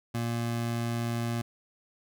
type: tone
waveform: 25% pulse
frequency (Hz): 117.3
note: A#2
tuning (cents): +11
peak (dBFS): -25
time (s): 0.14-1.42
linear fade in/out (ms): 10
effects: none